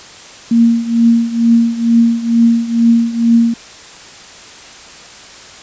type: tone with tremolo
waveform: sine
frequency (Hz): 232.1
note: A#3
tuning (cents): -7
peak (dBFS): -4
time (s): 0.51-3.54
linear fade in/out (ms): 5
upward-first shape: triangle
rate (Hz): 2.2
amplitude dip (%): 85
effects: white hiss -35 dBFS RMS until 5.62 s + resampled to 16000 Hz